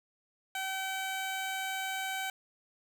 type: tone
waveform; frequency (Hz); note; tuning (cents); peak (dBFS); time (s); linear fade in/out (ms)
15% pulse; 766; G5; -40; -27; 0.55-2.3; 2
effects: none